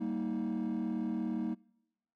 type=chord; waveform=triangle; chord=Eb major; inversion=first; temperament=equal with one note detuned; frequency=196 / 233.1 / 315.8 Hz; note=G3 / Bb3 / Eb4; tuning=0 / 0 / +26 cents; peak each=-35 / -32 / -34 dBFS; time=0-1.55 s; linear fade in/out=20 ms; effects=noise-tail reverb RT60 0.9 s tail -26 dB re dry + tanh soft clip ceiling -26 dBFS